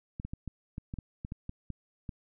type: clicks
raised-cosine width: 5 ms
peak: -25 dBFS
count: 12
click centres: 0.199 / 0.25 / 0.335 / 0.477 / 0.781 / 0.939 / 0.987 / 1.249 / 1.321 / 1.494 / 1.703 / 2.092 s
effects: none